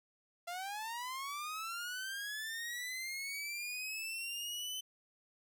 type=linear sweep; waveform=sawtooth; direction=up; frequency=680 to 3055 Hz; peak=-36 dBFS; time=0.47-4.81 s; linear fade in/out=10 ms; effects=none